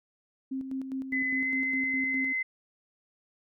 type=tone with tremolo; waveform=sine; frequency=265.3 Hz; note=C4; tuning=24 cents sharp; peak=-30 dBFS; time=0.51-2.33 s; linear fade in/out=10 ms; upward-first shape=square; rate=4.9 Hz; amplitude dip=50%
type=tone with pitch glide; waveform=sine; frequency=2020 to 2053 Hz; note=B6 to C7; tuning=+39 to -33 cents; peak=-27 dBFS; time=1.12-2.43 s; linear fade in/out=10 ms; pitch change=+28 cents; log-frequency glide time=1.31-1.51 s
effects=none